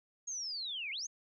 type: linear two-way sweep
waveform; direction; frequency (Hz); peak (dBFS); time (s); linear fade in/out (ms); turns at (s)
sine; down then up; 6645 to 2093 to 6645; -37; 0.27-1.07; 10; 0.91
effects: none